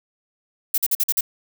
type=noise bursts; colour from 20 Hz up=violet; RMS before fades=-19 dBFS; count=6; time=0.74-1.209 s; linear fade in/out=5 ms; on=39 ms; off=47 ms; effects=none